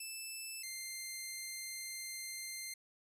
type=tone pair in turn; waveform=10% pulse; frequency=2637 / 2093 Hz; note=E7 / C7; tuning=0 / 0 cents; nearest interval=major third; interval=400 cents; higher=first; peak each=-34 / -33 dBFS; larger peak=second; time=0-0.63 / 0.63-2.74 s; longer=second; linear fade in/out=5 ms; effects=resampled to 32000 Hz